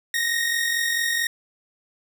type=tone pair together; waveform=sawtooth; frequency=1856 / 1900.5 Hz; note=A#6 / A#6; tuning=-8 / +33 cents; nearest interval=unison; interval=41 cents; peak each=-19 / -24 dBFS; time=0.14-1.27 s; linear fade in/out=2 ms; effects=none